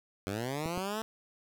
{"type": "linear sweep", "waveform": "10% pulse", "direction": "up", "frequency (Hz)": [91.8, 225.4], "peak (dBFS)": -25, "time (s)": [0.27, 1.02], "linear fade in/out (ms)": 0}
{"type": "clicks", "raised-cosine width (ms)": 2, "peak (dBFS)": -23, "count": 2, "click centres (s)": [0.659, 0.776]}
{"effects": []}